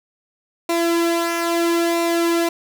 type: tone with flanger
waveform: sawtooth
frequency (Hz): 338.2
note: E4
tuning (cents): +44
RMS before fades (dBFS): -19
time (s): 0.69-2.49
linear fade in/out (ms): 5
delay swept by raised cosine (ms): 0.62 to 2.72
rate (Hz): 0.76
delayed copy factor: -0.55
effects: none